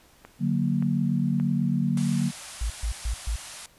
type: click train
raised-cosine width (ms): 0.5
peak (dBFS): -27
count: 4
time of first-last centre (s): 0.25-1.974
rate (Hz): 1.74
type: chord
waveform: sine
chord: D augmented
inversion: none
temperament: equal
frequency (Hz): 146.83 / 185 / 233.1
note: D3 / F#3 / A#3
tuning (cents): 0 / 0 / 0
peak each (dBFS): -26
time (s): 0.39-2.32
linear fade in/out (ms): 50
type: band-pass noise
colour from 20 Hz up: white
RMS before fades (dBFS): -42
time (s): 1.97-3.66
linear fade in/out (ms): 2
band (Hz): 550 to 11000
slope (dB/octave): 96
type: tone bursts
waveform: sine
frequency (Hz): 55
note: A1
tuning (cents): 0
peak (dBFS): -24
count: 4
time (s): 2.61-3.36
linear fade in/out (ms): 5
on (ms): 90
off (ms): 130
effects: pink hiss -57 dBFS RMS until 3.78 s + resampled to 32000 Hz